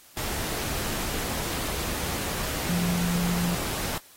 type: tone in noise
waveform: sine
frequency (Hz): 174.61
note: F3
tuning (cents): 0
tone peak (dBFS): -24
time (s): 2.69-3.55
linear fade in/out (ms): 2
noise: pink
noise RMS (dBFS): -31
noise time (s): 0.17-3.98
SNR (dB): +4
effects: white hiss -53 dBFS RMS until 4.16 s + AAC 48 kbps